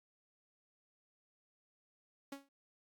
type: tone with exponential decay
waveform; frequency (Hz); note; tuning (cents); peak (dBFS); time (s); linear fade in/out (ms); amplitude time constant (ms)
sawtooth; 277.2; C#4; 0; -37; 2.32-2.49; 5; 36
effects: Opus 48 kbps